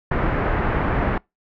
pink low-pass noise, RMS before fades -21 dBFS, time 0.11-1.18 s, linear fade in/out 5 ms, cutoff 1900 Hz, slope 24 dB/octave, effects noise-tail reverb RT60 0.2 s tail -25 dB re dry

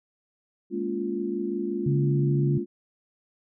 sine chord, Bb minor seventh, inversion third, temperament equal with one note detuned, 207.7 / 233.1 / 283.3 / 349.2 Hz, Ab3 / Bb3 / Db4 / F4, 0 / 0 / +38 / 0 cents, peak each -32 / -34 / -34 / -29 dBFS, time 0.7-2.66 s, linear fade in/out 50 ms
sine tone with vibrato, 141.5 Hz, C#3, 36 cents sharp, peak -21 dBFS, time 1.86-2.58 s, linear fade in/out 5 ms, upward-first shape sine, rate 11 Hz, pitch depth 13 cents each way
effects none

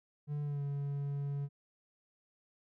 triangle tone with pitch glide, 146.83 to 141.58 Hz, D3 to C#3, 0 to +37 cents, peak -32 dBFS, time 0.27-1.49 s, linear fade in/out 50 ms, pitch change -63 cents, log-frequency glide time 0.42-0.62 s, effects none

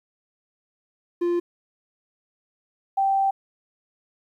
triangle / sine tone pair in turn, 347.8 / 780.8 Hz, F4 / G5, -7 / -7 cents, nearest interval octave + major second, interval 1400 cents, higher second, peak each -18 dBFS, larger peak neither, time 1.21-1.4 / 2.97-3.31 s, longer second, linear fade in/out 10 ms, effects 10-bit

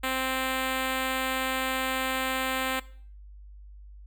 5% pulse tone with notch filter, 261.6 Hz, C4, in tune, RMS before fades -29 dBFS, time 0.03-2.8 s, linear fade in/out 10 ms, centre 6000 Hz, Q 1.8, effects noise-tail reverb RT60 0.5 s tail -19 dB re dry + added 50 Hz sine -44 dBFS peak until 4.06 s

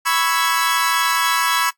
sawtooth chord, C# minor seventh, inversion third, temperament equal, 987.8 / 1108.7 / 1318.5 / 1661.2 Hz, B5 / C#6 / E6 / G#6, 0 / 0 / 0 / 0 cents, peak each -18 dBFS, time 0.05-1.71 s, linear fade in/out 20 ms, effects noise-tail reverb RT60 0.1 s tail -20 dB re dry + AAC 64 kbps

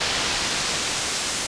brown noise with band-pass filter sweep, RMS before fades -25 dBFS, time 0-1.47 s, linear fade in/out 10 ms, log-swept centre 4500 to 7600 Hz, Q 0.88, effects resampled to 22050 Hz

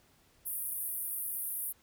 white band-pass noise, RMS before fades -37 dBFS, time 0.45-1.73 s, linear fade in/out 20 ms, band 9500 to 16000 Hz, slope 96 dB/octave, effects pink hiss -66 dBFS RMS until 1.82 s

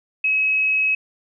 sine tone, 2560 Hz, D#7, 49 cents sharp, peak -16 dBFS, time 0.24-0.95 s, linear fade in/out 5 ms, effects none

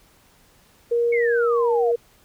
sine tone, 471.9 Hz, A#4, 21 cents sharp, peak -17 dBFS, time 0.91-1.96 s, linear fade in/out 10 ms
sine exponential sweep, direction down, 2238 to 652 Hz, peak -24 dBFS, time 1.12-1.92 s, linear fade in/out 10 ms
effects pink hiss -56 dBFS RMS until 2.24 s

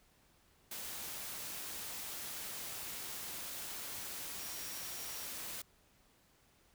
sine tone in noise, 5630 Hz, F8, 13 cents sharp, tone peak -52 dBFS, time 4.39-5.26 s, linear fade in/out 5 ms, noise white, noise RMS -44 dBFS, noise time 0.71-5.62 s, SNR -11 dB, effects pink hiss -69 dBFS RMS until 6.74 s

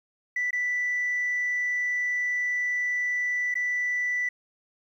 sine tone with dropouts, 1975 Hz, B6, in tune, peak -23 dBFS, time 0.36-4.29 s, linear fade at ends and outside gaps 5 ms, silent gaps 0.508-0.529 / 3.542-3.553 s, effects tanh soft clip ceiling -21 dBFS + 10-bit

